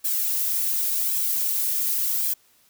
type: noise with flanger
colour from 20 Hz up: violet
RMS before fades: -24 dBFS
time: 0.04-2.34 s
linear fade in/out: 10 ms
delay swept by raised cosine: 1.2 to 3.4 ms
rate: 0.89 Hz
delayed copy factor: +0.65
effects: white hiss -60 dBFS RMS until 2.69 s